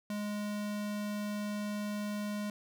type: tone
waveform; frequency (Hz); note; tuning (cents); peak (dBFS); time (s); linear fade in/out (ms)
square; 207.7; G#3; 0; -35; 0.1-2.5; 2
effects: none